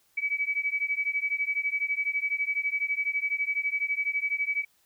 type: beating tone pair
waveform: sine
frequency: 2278 / 2290 Hz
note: C#7 / D7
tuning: +47 / -44 cents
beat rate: 12 Hz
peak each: -29 dBFS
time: 0.17-4.65 s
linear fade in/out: 10 ms
effects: white hiss -67 dBFS RMS until 4.85 s